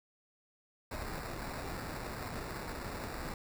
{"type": "noise with sample-and-hold", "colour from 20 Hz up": "pink", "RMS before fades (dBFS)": -41, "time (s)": [0.91, 3.34], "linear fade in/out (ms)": 2, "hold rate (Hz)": 3150, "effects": []}